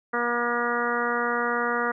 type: harmonic tone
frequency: 239.1 Hz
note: A#3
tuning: 44 cents sharp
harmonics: 1 / 2 / 3 / 4 / 5 / 6 / 7 / 8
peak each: -33 / -29 / -33 / -33 / -29 / -29 / -35 / -33 dBFS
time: 0.13-1.92 s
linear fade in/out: 10 ms
effects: none